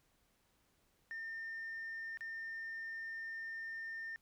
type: tone with dropouts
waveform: sine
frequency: 1810 Hz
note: A6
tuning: 48 cents sharp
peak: -40 dBFS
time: 1.11-4.16 s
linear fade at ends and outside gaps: 0 ms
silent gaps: 2.173-2.208 s
effects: tanh soft clip ceiling -39 dBFS + pink hiss -75 dBFS RMS until 4.21 s